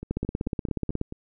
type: two click trains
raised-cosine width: 3 ms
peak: -14 / -22 dBFS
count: 16 / 6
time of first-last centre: 0.11-1.014 / 0.03-1.124 s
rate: 16.6 / 4.57 Hz
effects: none